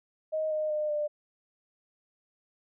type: tone with pitch steps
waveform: sine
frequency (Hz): 626 / 616 / 606.1 / 596.4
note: D#5 / D#5 / D#5 / D5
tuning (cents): +10 / -17 / -46 / +27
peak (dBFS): -27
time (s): 0.32-1.08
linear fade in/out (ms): 20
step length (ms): 190
effects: none